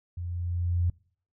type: tone with level ramp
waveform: sine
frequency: 87.31 Hz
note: F2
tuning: in tune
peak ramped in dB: -32 to -21 dBFS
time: 0.17-0.9 s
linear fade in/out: 5 ms
effects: noise-tail reverb RT60 0.5 s tail -24 dB re dry